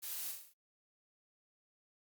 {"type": "noise with echo", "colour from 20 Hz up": "blue", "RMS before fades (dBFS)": -43, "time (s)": [0.02, 0.33], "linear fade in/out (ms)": 20, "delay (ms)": 35, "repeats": 6, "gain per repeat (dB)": -4, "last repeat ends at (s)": 0.54, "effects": ["Opus 48 kbps"]}